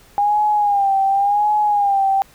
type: tone with vibrato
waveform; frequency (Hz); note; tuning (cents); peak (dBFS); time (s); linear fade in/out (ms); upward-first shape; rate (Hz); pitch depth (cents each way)
sine; 810; G#5; -43; -13; 0.18-2.22; 0; sine; 0.91; 70
effects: pink hiss -49 dBFS RMS until 2.34 s